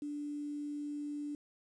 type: tone with quantisation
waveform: sine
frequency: 292.7 Hz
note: D4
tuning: 6 cents flat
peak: -37 dBFS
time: 0.02-1.35 s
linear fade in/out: 2 ms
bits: 10
effects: resampled to 22050 Hz